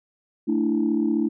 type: chord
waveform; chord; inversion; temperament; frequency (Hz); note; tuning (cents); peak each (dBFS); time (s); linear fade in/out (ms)
sine; A suspended fourth; none; equal with one note detuned; 222.3 / 293.7 / 329.6; A3 / D4 / E4; +18 / 0 / 0; -23; 0.47-1.29; 20
effects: tanh soft clip ceiling -12 dBFS